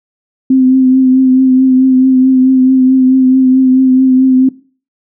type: tone with vibrato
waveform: sine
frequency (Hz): 259.8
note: C4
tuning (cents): -12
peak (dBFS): -4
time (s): 0.5-4.49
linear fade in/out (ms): 5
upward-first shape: triangle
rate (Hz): 4.6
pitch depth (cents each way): 30
effects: noise-tail reverb RT60 0.4 s tail -20 dB re dry